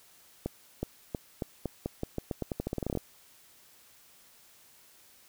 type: accelerating click train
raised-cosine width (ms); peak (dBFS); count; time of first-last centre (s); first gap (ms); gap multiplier
2; -18; 21; 0.46-2.973; 370; 0.86
effects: white hiss -59 dBFS RMS until 5.28 s